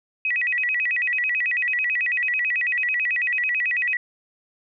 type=tone with vibrato; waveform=sine; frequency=2217 Hz; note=C#7; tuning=in tune; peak=-20 dBFS; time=0.25-3.97 s; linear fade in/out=2 ms; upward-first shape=square; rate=9.1 Hz; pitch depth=230 cents each way; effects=none